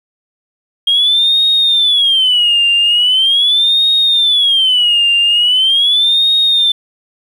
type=tone with vibrato; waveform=sine; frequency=3228 Hz; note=G#7; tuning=50 cents flat; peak=-7 dBFS; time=0.87-6.72 s; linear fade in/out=5 ms; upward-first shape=sine; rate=0.41 Hz; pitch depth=250 cents each way; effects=tanh soft clip ceiling -3 dBFS + 7-bit